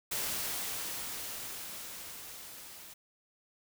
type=noise with level ramp; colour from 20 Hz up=white; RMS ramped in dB=-34 to -50 dBFS; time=0.11-2.94 s; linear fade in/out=10 ms; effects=none